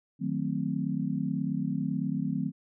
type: chord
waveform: sine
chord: D# diminished seventh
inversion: none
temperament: equal with one note detuned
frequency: 155.56 / 185 / 223.3 / 261.6 Hz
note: D#3 / F#3 / A3 / C4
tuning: 0 / 0 / +26 / 0 cents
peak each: -33 dBFS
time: 0.19-2.52 s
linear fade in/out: 50 ms
effects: none